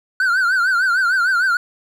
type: tone with vibrato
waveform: triangle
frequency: 1471 Hz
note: F#6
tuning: 11 cents flat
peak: -12 dBFS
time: 0.2-1.57 s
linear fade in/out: 2 ms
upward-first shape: triangle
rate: 6.6 Hz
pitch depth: 140 cents each way
effects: none